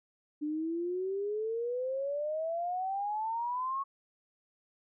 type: exponential sweep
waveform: sine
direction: up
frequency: 294.6 to 1108.7 Hz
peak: -31 dBFS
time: 0.41-3.84 s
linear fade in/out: 20 ms
effects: none